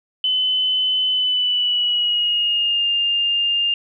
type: tone with pitch glide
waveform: sine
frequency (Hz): 3027 to 2808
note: F#7 to F7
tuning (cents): +39 to +9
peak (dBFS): -16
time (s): 0.24-3.74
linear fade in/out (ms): 2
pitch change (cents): -130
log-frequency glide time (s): 1.09-2.87
effects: none